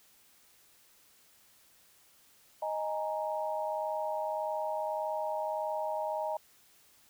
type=chord; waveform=sine; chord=D# suspended fourth; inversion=none; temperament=equal; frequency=622.3 / 830.6 / 932.3 Hz; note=D#5 / G#5 / A#5; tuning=0 / 0 / 0 cents; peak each=-34 / -37 / -37 dBFS; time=2.62-6.37 s; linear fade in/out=5 ms; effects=white hiss -63 dBFS RMS until 7.09 s